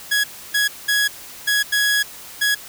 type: tone bursts at uneven times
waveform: sawtooth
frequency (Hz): 1669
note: G#6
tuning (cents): +8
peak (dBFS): -12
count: 6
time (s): 0.11-0.24 / 0.54-0.68 / 0.88-1.08 / 1.47-1.63 / 1.72-2.03 / 2.41-2.55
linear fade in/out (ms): 10
effects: white hiss -38 dBFS RMS until 2.68 s